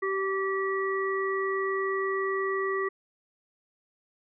harmonic tone, 386.9 Hz, G4, 23 cents flat, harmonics 1 / 3 / 5, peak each -28 / -32 / -33 dBFS, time 0.02-2.89 s, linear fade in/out 10 ms, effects none

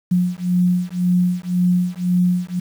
sine beating tone pair, 178.3 / 180.2 Hz, F3 / F#3, +36 / -45 cents, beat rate 1.9 Hz, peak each -18 dBFS, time 0.11-2.6 s, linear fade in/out 10 ms, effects 7-bit

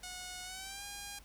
5% pulse tone with pitch glide, 730 to 810 Hz, F#5 to G#5, -24 to -43 cents, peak -31 dBFS, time 0.03-1.19 s, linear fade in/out 5 ms, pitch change +181 cents, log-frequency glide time 0.44-0.84 s, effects added 50 Hz sine -58 dBFS peak until 1.24 s + pink hiss -61 dBFS RMS until 1.24 s

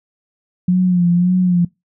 sine tone with vibrato, 178.4 Hz, F3, 37 cents sharp, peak -10 dBFS, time 0.68-1.65 s, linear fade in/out 5 ms, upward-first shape sine, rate 1.8 Hz, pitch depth 51 cents each way, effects noise-tail reverb RT60 0.2 s tail -23 dB re dry

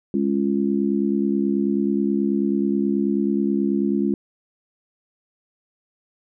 sine chord, Db major, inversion second, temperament just, 207.9 / 277.2 / 346.5 Hz, Ab3 / Db4 / F4, +2 / 0 / -14 cents, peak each -21 / -23 / -24 dBFS, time 0.14-4.14 s, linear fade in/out 2 ms, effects none

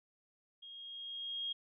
sine tone with level ramp, 3257 Hz, G#7, 34 cents flat, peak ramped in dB -49 to -35 dBFS, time 0.62-1.53 s, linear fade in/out 10 ms, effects none

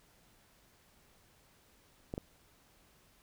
clicks, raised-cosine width 2 ms, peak -24 dBFS, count 2, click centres 2.139 / 2.179 s, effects pink hiss -66 dBFS RMS until 3.22 s

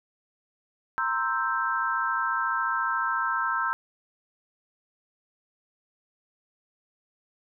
sine chord, C dominant seventh, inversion third, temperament equal, 932.3 / 1046.5 / 1318.5 / 1568 Hz, Bb5 / C6 / E6 / G6, 0 / 0 / 0 / 0 cents, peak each -32 / -31 / -28 / -29 dBFS, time 0.98-3.73 s, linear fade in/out 0 ms, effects none

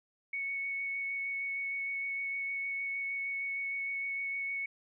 sine tone with vibrato, 2217 Hz, C#7, in tune, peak -33 dBFS, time 0.33-4.66 s, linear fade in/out 5 ms, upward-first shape sine, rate 6.5 Hz, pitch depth 9 cents each way, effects none

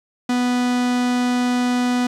45% pulse tone, 246.9 Hz, B3, in tune, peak -17 dBFS, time 0.29-2.07 s, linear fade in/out 5 ms, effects low-pass 8000 Hz 12 dB/octave + 8-bit

